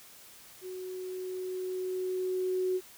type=tone with level ramp; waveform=sine; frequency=370 Hz; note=F#4; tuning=in tune; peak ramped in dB=-38 to -26 dBFS; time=0.61-2.81 s; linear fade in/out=50 ms; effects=white hiss -53 dBFS RMS until 2.97 s